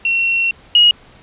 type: tone pair in turn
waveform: sine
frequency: 2724 / 2888 Hz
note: F7 / F#7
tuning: -44 / -43 cents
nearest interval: minor second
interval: 101 cents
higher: second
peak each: -13 / -6 dBFS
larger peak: second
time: 0.05-0.51 / 0.75-0.91 s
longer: first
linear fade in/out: 2 ms
effects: pink hiss -45 dBFS RMS until 1.22 s + resampled to 8000 Hz